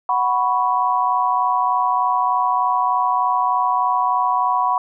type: chord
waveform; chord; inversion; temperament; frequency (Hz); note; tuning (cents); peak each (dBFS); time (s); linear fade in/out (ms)
sine; F# suspended fourth; none; just; 740 / 986.7 / 1110; F#5 / B5 / C#6; 0 / -2 / +2; -21 / -18 / -21; 0.09-4.78; 2
effects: none